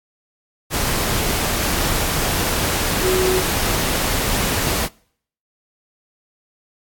sine tone in noise, 371.5 Hz, F#4, 7 cents sharp, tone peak -16 dBFS, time 3.01-3.43 s, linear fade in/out 50 ms, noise pink, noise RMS -20 dBFS, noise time 0.7-4.89 s, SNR +1 dB, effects noise-tail reverb RT60 0.6 s tail -25 dB re dry + AAC 64 kbps

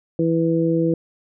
harmonic tone, 164.81 Hz, E3, in tune, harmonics 1 / 2 / 3, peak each -21 / -19 / -22 dBFS, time 0.19-0.94 s, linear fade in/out 2 ms, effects none

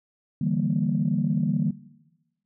sine chord, E half-diminished seventh, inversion third, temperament equal with one note detuned, 148.2 / 164.81 / 196 / 233.1 Hz, D3 / E3 / G3 / Bb3, +16 / 0 / 0 / 0 cents, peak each -27 dBFS, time 0.41-1.71 s, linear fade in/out 5 ms, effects noise-tail reverb RT60 1.0 s tail -17 dB re dry + tanh soft clip ceiling -12 dBFS

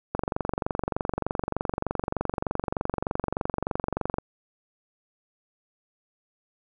click train, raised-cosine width 1 ms, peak -12 dBFS, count 95, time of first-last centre 0.15-4.184 s, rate 23.3 Hz, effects none

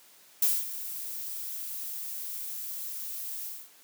violet noise with ADSR envelope, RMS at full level -23 dBFS, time 0.42-3.7 s, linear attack 4 ms, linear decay 220 ms, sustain -14 dB, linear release 240 ms, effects white hiss -57 dBFS RMS until 3.83 s + high-pass 200 Hz 12 dB/octave

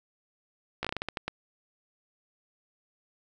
slowing click train, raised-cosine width 0.3 ms, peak -15 dBFS, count 10, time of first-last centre 0.83-1.28 s, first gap 16 ms, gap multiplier 1.27, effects none

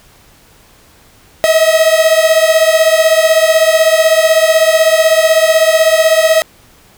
45% pulse beating tone pair, 632 / 648 Hz, D#5 / E5, +27 / -30 cents, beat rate 16 Hz, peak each -10 dBFS, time 1.44-6.42 s, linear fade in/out 0 ms, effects pink hiss -45 dBFS RMS until 6.97 s

